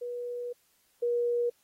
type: tone pair in turn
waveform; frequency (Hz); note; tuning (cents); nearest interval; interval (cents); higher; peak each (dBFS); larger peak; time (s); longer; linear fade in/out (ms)
sine; 485.3 / 478.6; B4 / A#4; -30 / +46; unison; 24; first; -33 / -25; second; 0.01-0.53 / 1.02-1.5; first; 10
effects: white hiss -69 dBFS RMS until 1.63 s + AAC 48 kbps